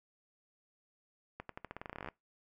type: accelerating click train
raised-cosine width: 0.5 ms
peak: -27 dBFS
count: 18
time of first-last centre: 1.4-2.087 s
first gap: 93 ms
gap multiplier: 0.88
effects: noise-tail reverb RT60 0.2 s tail -22 dB re dry